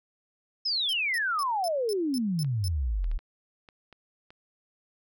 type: exponential sweep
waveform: sine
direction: down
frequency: 5300 to 32.85 Hz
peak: -25 dBFS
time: 0.65-3.18 s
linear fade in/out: 10 ms
type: tone bursts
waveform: sawtooth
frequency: 5274 Hz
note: E8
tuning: in tune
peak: -32 dBFS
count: 8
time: 0.89-2.68 s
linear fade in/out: 0 ms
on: 40 ms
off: 210 ms
type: clicks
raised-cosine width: 0.3 ms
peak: -34 dBFS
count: 7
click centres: 2.446 / 3.043 / 3.115 / 3.19 / 3.688 / 3.927 / 4.305 s
effects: none